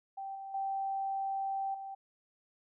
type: tone with level steps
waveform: sine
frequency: 780 Hz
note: G5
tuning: 9 cents flat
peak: -38 / -41 / -32 / -40 dBFS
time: 0.17-1.95 s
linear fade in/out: 10 ms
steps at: 0.35 / 0.54 / 1.74 s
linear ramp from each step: 5 ms
effects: none